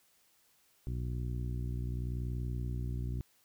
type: harmonic tone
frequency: 60.8 Hz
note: B1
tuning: 26 cents flat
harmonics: 1 / 2 / 3 / 4 / 5 / 6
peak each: -36 / -37 / -47 / -49 / -51 / -53 dBFS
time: 0.87-3.21 s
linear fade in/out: 0 ms
effects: white hiss -69 dBFS RMS until 3.44 s